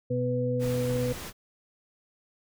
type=harmonic tone; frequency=124.1 Hz; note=B2; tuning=9 cents sharp; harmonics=1 / 2 / 4; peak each=-29 / -32 / -28 dBFS; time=0.1-1.13 s; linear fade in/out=10 ms
type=noise; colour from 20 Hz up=pink; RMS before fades=-39 dBFS; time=0.59-1.33 s; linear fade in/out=50 ms
effects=none